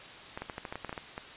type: clicks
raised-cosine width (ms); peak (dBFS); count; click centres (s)
0.5; -22; 12; 0.375 / 0.42 / 0.498 / 0.581 / 0.652 / 0.725 / 0.756 / 0.847 / 0.894 / 0.928 / 0.978 / 1.179
effects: white hiss -47 dBFS RMS until 1.36 s + resampled to 8000 Hz